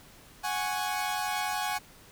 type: chord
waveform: sawtooth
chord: F# suspended second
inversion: none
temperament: equal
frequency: 740 / 830.6 / 1108.7 Hz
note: F#5 / G#5 / C#6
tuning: 0 / 0 / 0 cents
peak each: -30 / -28 / -33 dBFS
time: 0.43-1.79 s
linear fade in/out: 20 ms
effects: pink hiss -54 dBFS RMS until 2.11 s